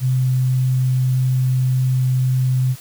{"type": "tone", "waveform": "sine", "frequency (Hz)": 128.7, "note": "C3", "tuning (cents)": -28, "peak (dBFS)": -14, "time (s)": [0, 2.76], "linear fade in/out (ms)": 50, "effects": ["white hiss -41 dBFS RMS until 2.8 s"]}